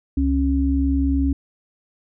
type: tone pair together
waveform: sine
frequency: 68.5 / 274 Hz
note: C#2 / C#4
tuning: -20 / -20 cents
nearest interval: 2 octaves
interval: 2400 cents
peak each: -19 / -19 dBFS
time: 0.17-1.33 s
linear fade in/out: 5 ms
effects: none